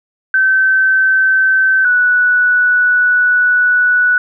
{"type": "tone pair in turn", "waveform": "sine", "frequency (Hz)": [1540, 1476.6], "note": ["G6", "F#6"], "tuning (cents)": [-31, -4], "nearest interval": "minor second", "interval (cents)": 73, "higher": "first", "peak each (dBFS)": -8, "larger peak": "neither", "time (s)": [[0.34, 1.85], [1.85, 4.18]], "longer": "second", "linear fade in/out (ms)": 2, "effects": []}